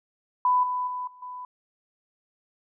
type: tone with level steps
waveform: sine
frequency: 997 Hz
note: B5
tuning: 16 cents sharp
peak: -18 / -25 / -29 / -47 / -35 dBFS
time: 0.45-1.45 s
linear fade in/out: 2 ms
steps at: 0.63 / 0.87 / 1.07 / 1.22 s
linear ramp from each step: 5 ms
effects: none